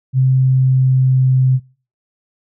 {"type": "tone with pitch glide", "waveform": "sine", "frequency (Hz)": [130.81, 129.91], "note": ["C3", "C3"], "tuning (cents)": [0, -12], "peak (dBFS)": -9, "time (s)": [0.13, 1.6], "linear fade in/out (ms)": 50, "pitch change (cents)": -12, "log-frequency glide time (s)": [0.33, 1.47], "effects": ["noise-tail reverb RT60 0.4 s tail -24 dB re dry"]}